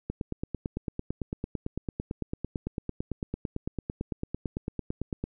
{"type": "click train", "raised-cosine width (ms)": 3, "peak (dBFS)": -18, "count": 47, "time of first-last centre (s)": [0.1, 5.24], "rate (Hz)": 8.95, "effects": []}